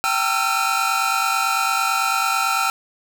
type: tone cluster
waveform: 45% pulse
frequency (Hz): 779 / 907 / 1327 / 1376 / 2474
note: G5 / A#5 / E6 / F6 / D#7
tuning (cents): -11 / -48 / +11 / -26 / -10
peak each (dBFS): -25 / -28 / -22 / -24 / -27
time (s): 0.04-2.7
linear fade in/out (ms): 0
effects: none